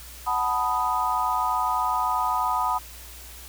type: chord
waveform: sine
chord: B dominant seventh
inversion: second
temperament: equal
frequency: 740 / 880 / 987.8 / 1244.5 Hz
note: F#5 / A5 / B5 / D#6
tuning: 0 / 0 / 0 / 0 cents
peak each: -29 / -29 / -25 / -27 dBFS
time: 0.26-2.79 s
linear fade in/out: 20 ms
effects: added 60 Hz sine -44 dBFS peak until 3.48 s + white hiss -44 dBFS RMS until 3.48 s